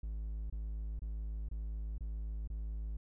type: tone bursts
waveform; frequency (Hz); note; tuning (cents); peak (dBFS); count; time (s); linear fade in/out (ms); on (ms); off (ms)
triangle; 53.5; A1; -48; -35; 6; 0.03-2.97; 5; 470; 24
effects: none